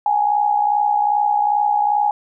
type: tone with amplitude modulation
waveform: sine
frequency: 830.6 Hz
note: G#5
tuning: in tune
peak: -11 dBFS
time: 0.06-2.11 s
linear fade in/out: 2 ms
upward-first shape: sine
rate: 62.5 Hz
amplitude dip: 65%
effects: none